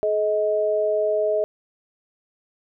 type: tone pair together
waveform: sine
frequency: 426 / 630 Hz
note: G#4 / D#5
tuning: +44 / +21 cents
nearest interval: perfect fifth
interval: 677 cents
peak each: -23 / -20 dBFS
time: 0.03-1.44 s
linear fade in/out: 0 ms
effects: none